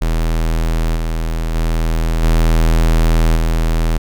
square tone with level steps, 40.7 Hz, E1, 21 cents flat, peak -14 / -17 / -14 / -10 / -13 dBFS, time 0.01-3.98 s, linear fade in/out 10 ms, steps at 0.95 / 1.54 / 2.22 / 3.35 s, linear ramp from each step 20 ms, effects none

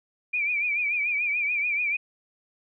sine tone with vibrato, 2375 Hz, D7, 19 cents sharp, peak -23 dBFS, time 0.33-1.97 s, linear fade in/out 10 ms, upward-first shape triangle, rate 6.9 Hz, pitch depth 95 cents each way, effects none

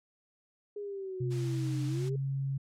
sine linear two-way sweep, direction down then up, 415.3 to 297.6 to 415.3 Hz, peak -36 dBFS, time 0.76-2.16 s, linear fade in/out 5 ms, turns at 1.86 s
sine tone with pitch glide, 128.8 to 136.46 Hz, C3 to C#3, -27 to -27 cents, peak -30 dBFS, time 1.2-2.58 s, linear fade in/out 10 ms, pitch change +100 cents, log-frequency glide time 1.37-2.23 s
white noise, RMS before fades -47 dBFS, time 1.3-2.1 s, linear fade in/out 20 ms
effects low-pass 7000 Hz 12 dB/octave

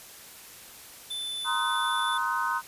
square tone with pitch glide, 3520 to 3498 Hz, A7 to A7, 0 to -11 cents, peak -32 dBFS, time 1.1-2.18 s, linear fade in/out 10 ms, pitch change -11 cents, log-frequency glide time 1.21-1.47 s
sine chord, C half-diminished seventh, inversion third, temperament just, 941.9 / 1046.5 / 1255.8 / 1507 Hz, Bb5 / C6 / Eb6 / Gb6, +18 / 0 / +16 / +31 cents, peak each -31 dBFS, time 1.44-2.62 s, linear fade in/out 50 ms
effects white hiss -47 dBFS RMS until 2.67 s + resampled to 32000 Hz

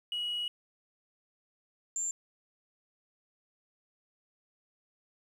sine tone pair in turn, 2911 / 7289 Hz, F#7 / A#8, -29 / -40 cents, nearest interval octave + major third, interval 1589 cents, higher second, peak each -30 / -29 dBFS, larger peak second, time 0.12-0.48 / 1.96-2.11 s, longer first, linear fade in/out 2 ms, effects tanh soft clip ceiling -29 dBFS + 10-bit

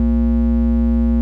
triangle ring-modulated tone, 146.83 Hz, D3, in tune, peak -7 dBFS, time 0-1.21 s, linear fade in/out 0 ms, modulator 85.4 Hz, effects none

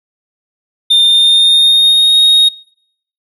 triangle tone with pitch glide, 3617 to 3736 Hz, A7 to A#7, +47 to +3 cents, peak -4 dBFS, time 0.9-2.49 s, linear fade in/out 10 ms, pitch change +56 cents, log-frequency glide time 1.06-2.17 s, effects noise-tail reverb RT60 0.7 s tail -24 dB re dry

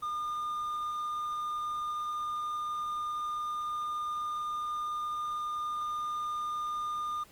triangle tone, 1212 Hz, D#6, 46 cents flat, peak -30 dBFS, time 0.02-7.24 s, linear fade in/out 10 ms, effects pink hiss -58 dBFS RMS until 7.31 s + Opus 24 kbps

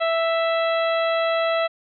harmonic tone, 660 Hz, E5, 2 cents sharp, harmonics 1 / 2 / 3 / 4 / 5 / 6, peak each -20 / -26 / -30 / -32 / -34 / -36 dBFS, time 0-1.68 s, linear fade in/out 20 ms, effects none

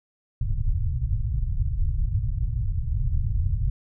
pink low-pass noise, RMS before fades -24 dBFS, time 0.41-3.7 s, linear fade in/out 5 ms, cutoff 130 Hz, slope 48 dB/octave, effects none

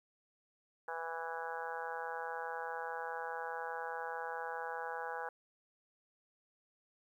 harmonic tone, 164.81 Hz, E3, in tune, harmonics 3 / 4 / 5 / 6 / 7 / 8 / 9 / 10, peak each -45 / -51 / -43 / -47 / -51 / -52 / -46 / -49 dBFS, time 0.88-5.29 s, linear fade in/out 2 ms, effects 12-bit

